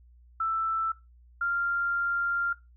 sine tone pair in turn, 1326 / 1391.9 Hz, E6 / F6, +10 / -6 cents, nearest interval minor second, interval 84 cents, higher second, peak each -25 dBFS, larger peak neither, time 0.4-0.92 / 1.41-2.53 s, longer second, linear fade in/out 5 ms, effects noise-tail reverb RT60 0.2 s tail -17 dB re dry + added 60 Hz sine -53 dBFS peak until 2.76 s

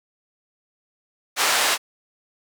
pink band-pass noise, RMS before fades -20 dBFS, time 1.36-1.78 s, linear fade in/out 50 ms, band 820 to 9900 Hz, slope 12 dB/octave, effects none

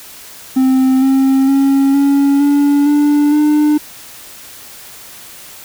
triangle tone with pitch steps, 261.6 / 267.6 / 273.7 / 279.9 / 286.3 / 292.8 / 299.5 Hz, C4 / C4 / C#4 / C#4 / D4 / D4 / D4, 0 / +39 / -22 / +17 / -44 / -5 / +34 cents, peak -6 dBFS, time 0.56-3.78 s, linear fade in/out 10 ms, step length 460 ms, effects white hiss -35 dBFS RMS until 5.64 s

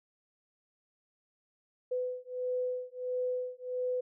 sine beating tone pair, 501 / 502.5 Hz, B4 / B4, +25 / +30 cents, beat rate 1.5 Hz, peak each -35 / -35 dBFS, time 1.91-4.01 s, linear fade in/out 10 ms, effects none

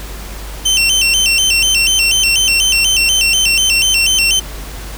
25% pulse tone with vibrato, 2896 Hz, F#7, 38 cents flat, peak -6 dBFS, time 0.65-4.4 s, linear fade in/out 10 ms, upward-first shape square, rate 4.1 Hz, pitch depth 110 cents each way, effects added 50 Hz sine -26 dBFS peak until 4.97 s + pink hiss -31 dBFS RMS until 4.97 s

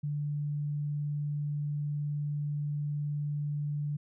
sine tone, 146.83 Hz, D3, in tune, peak -30 dBFS, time 0.03-3.97 s, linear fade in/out 10 ms, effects none

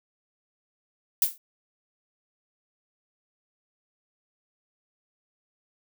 violet noise with exponential decay, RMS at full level -17 dBFS, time 1.22-1.38 s, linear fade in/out 2 ms, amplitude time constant 33 ms, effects none

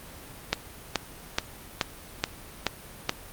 click train, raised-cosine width 0.2 ms, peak -5 dBFS, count 7, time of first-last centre 0.53-3.094 s, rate 2.34 Hz, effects pink hiss -45 dBFS RMS until 3.32 s + Opus 32 kbps

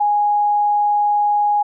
sine tone, 828 Hz, G#5, 5 cents flat, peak -13 dBFS, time 0-1.63 s, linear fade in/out 10 ms, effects none

